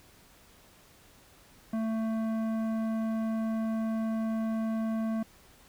sine tone with tanh clipping, 222.5 Hz, A3, 20 cents sharp, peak -30 dBFS, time 1.73-5.23 s, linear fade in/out 5 ms, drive 13 dB, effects pink hiss -58 dBFS RMS until 5.68 s

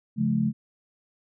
sine chord, Db augmented, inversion none, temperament equal with one note detuned, 138.59 / 174.61 / 215 Hz, Db3 / F3 / A3, 0 / 0 / -40 cents, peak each -28 / -28 / -23 dBFS, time 0.16-0.53 s, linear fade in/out 50 ms, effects none

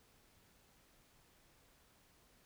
silence, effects pink hiss -69 dBFS RMS until 2.45 s

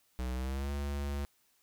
square tone with pitch glide, 62.9 to 71.01 Hz, B1 to C#2, +32 to +42 cents, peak -34 dBFS, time 0.19-1.25 s, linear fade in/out 0 ms, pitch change +210 cents, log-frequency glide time 0.34-0.71 s, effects white hiss -71 dBFS RMS until 1.62 s

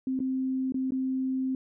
sine tone with dropouts, 261.6 Hz, C4, in tune, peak -26 dBFS, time 0.07-1.55 s, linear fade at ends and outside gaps 2 ms, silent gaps 0.192-0.202 / 0.722-0.743 / 0.907-0.92 s, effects none

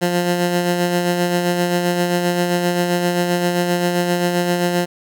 15% pulse tone with tremolo, 175.9 Hz, F3, 13 cents sharp, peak -8 dBFS, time 0.01-4.86 s, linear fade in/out 20 ms, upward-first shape sine, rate 7.6 Hz, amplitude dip 40%, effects none

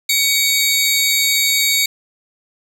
20% pulse tone pair together, 2252 / 3787 Hz, C#7 / A#7, +27 / +27 cents, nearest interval major sixth, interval 900 cents, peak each -11 dBFS, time 0.09-1.86 s, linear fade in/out 5 ms, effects none

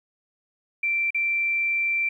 sine tone with dropouts, 2349 Hz, D7, in tune, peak -21 dBFS, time 0.83-2.09 s, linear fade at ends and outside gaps 5 ms, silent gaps 1.106-1.145 s, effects 10-bit

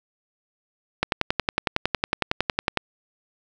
click train, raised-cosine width 0.3 ms, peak -4 dBFS, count 20, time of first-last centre 1.03-2.773 s, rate 10.9 Hz, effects none

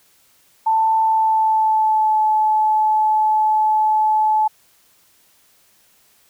sine tone with pitch glide, 886 to 862.8 Hz, A5 to A5, +12 to -34 cents, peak -13 dBFS, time 0.66-4.48 s, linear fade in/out 10 ms, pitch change -46 cents, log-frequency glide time 1-2.22 s, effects white hiss -56 dBFS RMS until 6.29 s

